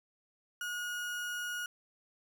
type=tone; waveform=35% pulse; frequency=1445 Hz; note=F#6; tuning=41 cents flat; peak=-34 dBFS; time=0.61-1.66 s; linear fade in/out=2 ms; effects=none